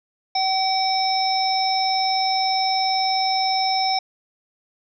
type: harmonic tone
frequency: 763 Hz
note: G5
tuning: 47 cents flat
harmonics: 1 / 3 / 5 / 7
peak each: -20 / -30 / -31 / -23 dBFS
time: 0.35-3.99 s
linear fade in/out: 5 ms
effects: none